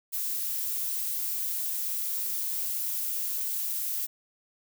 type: noise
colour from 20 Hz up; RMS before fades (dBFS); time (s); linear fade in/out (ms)
violet; -31; 0.12-4.07; 20
effects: none